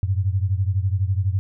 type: beating tone pair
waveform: sine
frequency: 92.5 / 104.5 Hz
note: F#2 / G#2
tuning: 0 / +11 cents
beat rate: 12 Hz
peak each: -20 / -23 dBFS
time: 0.03-1.39 s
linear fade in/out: 0 ms
effects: none